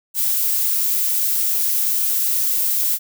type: noise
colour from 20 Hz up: violet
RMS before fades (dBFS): -19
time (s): 0.14-2.99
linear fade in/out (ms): 50
effects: none